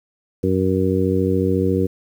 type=harmonic tone; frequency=94 Hz; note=F#2; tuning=28 cents sharp; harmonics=1 / 2 / 3 / 4 / 5; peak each=-22 / -22 / -22 / -22 / -22 dBFS; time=0.43-1.87 s; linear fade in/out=10 ms; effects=8-bit